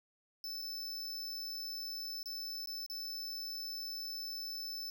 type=tone with dropouts; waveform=square; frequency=5274 Hz; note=E8; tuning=in tune; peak=-40 dBFS; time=0.44-4.9 s; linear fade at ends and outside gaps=1 ms; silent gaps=0.618-0.622 / 2.23-2.258 / 2.659-2.673 / 2.863-2.899 s; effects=none